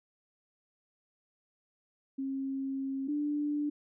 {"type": "tone pair in turn", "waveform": "sine", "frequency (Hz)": [270, 294.2], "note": ["C#4", "D4"], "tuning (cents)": [-45, 3], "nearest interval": "minor second", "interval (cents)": 148, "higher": "second", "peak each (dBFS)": [-32, -29], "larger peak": "second", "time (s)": [[2.18, 3.08], [3.08, 3.7]], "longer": "first", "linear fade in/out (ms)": 10, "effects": []}